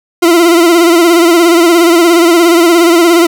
40% pulse tone with vibrato, 340 Hz, F4, 46 cents flat, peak -3 dBFS, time 0.22-3.27 s, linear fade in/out 10 ms, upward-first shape sine, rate 17 Hz, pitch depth 67 cents each way, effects none

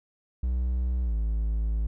triangle tone with pitch glide, 62 to 54.29 Hz, B1 to A1, +7 to -22 cents, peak -22 dBFS, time 0.43-1.87 s, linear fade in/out 5 ms, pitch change -229 cents, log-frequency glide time 1.03-1.14 s, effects none

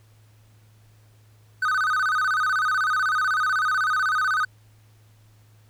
triangle tone with vibrato, 1373 Hz, F6, 30 cents flat, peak -18 dBFS, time 1.62-4.45 s, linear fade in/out 5 ms, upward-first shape square, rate 16 Hz, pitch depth 170 cents each way, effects added 107 Hz sine -52 dBFS peak until 5.69 s + pink hiss -62 dBFS RMS until 5.69 s

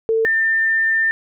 sine tone pair in turn, 447.8 / 1796 Hz, A4 / A6, +30 / +35 cents, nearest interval 2 octaves, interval 2405 cents, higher second, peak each -14 dBFS, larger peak neither, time 0.09-0.25 / 0.25-1.11 s, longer second, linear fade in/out 0 ms, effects none

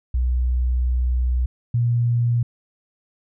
sine tone pair in turn, 62 / 119.09 Hz, B1 / A#2, +7 / +37 cents, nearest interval major seventh, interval 1130 cents, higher second, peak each -17 / -16 dBFS, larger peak second, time 0.14-1.46 / 1.74-2.43 s, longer first, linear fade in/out 5 ms, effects none

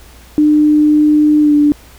sine tone with pitch glide, 300.9 to 294 Hz, D4 to D4, +42 to +2 cents, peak -6 dBFS, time 0.38-1.72 s, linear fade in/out 0 ms, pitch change -40 cents, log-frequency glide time 1.4-1.54 s, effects added 60 Hz sine -40 dBFS peak until 1.98 s + pink hiss -42 dBFS RMS until 1.98 s

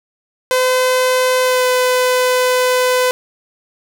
sawtooth tone with pitch glide, 510 to 504.4 Hz, C5 to B4, -44 to +36 cents, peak -8 dBFS, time 0.51-3.11 s, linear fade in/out 0 ms, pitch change -20 cents, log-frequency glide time 1.43-1.66 s, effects none

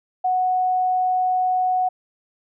sine tone, 738 Hz, F#5, 5 cents flat, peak -17 dBFS, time 0.24-1.89 s, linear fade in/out 10 ms, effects none

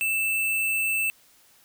sine tone with sample-and-hold, 2646 Hz, E7, 6 cents sharp, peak -22 dBFS, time 0.01-1.1 s, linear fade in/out 0 ms, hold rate 11025 Hz, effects white hiss -58 dBFS RMS until 1.64 s

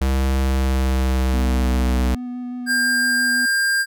square tone with pitch glide, 66.4 to 63.47 Hz, C2 to B1, +26 to +48 cents, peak -17 dBFS, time 0.01-2.15 s, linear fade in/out 5 ms, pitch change -78 cents, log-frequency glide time 0.39-2 s
triangle tone with vibrato, 246.9 Hz, B3, in tune, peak -24 dBFS, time 1.33-3.46 s, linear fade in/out 10 ms, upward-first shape square, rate 5.9 Hz, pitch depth 8 cents each way
square tone, 1600 Hz, G6, 35 cents sharp, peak -17 dBFS, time 2.66-3.86 s, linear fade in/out 50 ms
effects none

